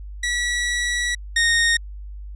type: tone pair in turn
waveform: sawtooth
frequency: 1938 / 1852.8 Hz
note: B6 / A#6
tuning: -33 / -11 cents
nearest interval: minor second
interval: 78 cents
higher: first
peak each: -17 / -12 dBFS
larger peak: second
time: 0.23-1.15 / 1.36-1.77 s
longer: first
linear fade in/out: 5 ms
effects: added 50 Hz sine -32 dBFS peak until 2.35 s + resampled to 22050 Hz